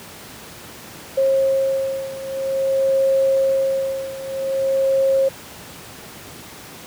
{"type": "beating tone pair", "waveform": "sine", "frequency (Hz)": [538, 538.5], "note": ["C5", "C5"], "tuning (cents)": [48, 50], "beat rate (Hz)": 0.5, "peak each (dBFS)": [-18, -21], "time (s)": [1.17, 5.29], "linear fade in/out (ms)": 10, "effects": ["pink hiss -38 dBFS RMS until 6.86 s", "high-pass 100 Hz 12 dB/octave"]}